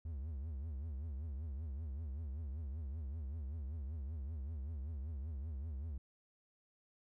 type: tone with vibrato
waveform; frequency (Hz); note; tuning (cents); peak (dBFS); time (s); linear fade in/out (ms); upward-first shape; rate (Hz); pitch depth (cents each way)
triangle; 73.42; D2; 0; -38; 0.05-5.98; 5; triangle; 5.2; 260
effects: none